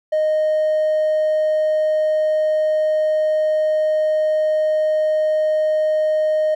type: tone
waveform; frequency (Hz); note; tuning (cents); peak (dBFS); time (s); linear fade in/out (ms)
triangle; 619; D#5; -9; -12; 0.12-6.55; 10
effects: tanh soft clip ceiling -10 dBFS